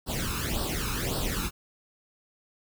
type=noise with flanger; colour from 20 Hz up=pink; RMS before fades=-30 dBFS; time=0.06-1.51 s; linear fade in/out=50 ms; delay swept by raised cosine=0.22 to 0.79 ms; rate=1.8 Hz; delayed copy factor=+0.8; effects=none